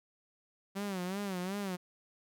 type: tone with vibrato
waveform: sawtooth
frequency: 191 Hz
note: G3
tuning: 45 cents flat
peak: -31 dBFS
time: 0.75-1.77 s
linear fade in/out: 20 ms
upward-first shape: sine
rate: 2.7 Hz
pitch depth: 120 cents each way
effects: none